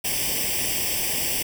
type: noise with comb filter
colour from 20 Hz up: white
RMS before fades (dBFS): -25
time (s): 0.04-1.43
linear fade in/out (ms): 10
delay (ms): 0.37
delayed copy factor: +0.95
effects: none